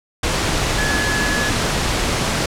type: tone in noise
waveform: sine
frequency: 1700 Hz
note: G#6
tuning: 40 cents sharp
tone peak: -21 dBFS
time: 0.78-1.5 s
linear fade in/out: 5 ms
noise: pink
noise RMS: -19 dBFS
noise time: 0.23-2.46 s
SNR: -5 dB
effects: low-pass 8000 Hz 12 dB/octave